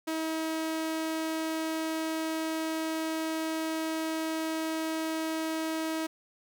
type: tone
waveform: sawtooth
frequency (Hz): 319.8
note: D#4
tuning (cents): +48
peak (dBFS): -26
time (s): 0.07-6.07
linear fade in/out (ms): 10
effects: none